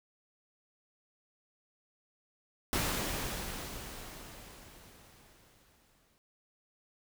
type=noise with exponential decay; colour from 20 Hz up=pink; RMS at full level=-31 dBFS; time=2.73-6.18 s; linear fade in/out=0 ms; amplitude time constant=750 ms; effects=none